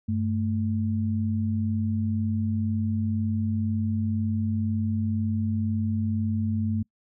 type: tone pair together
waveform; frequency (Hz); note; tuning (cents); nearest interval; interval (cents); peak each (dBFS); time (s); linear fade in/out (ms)
sine; 98 / 220; G2 / A3; 0 / 0; octave + major second; 1400; -26; 0.08-6.83; 10
effects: noise-tail reverb RT60 0.1 s tail -25 dB re dry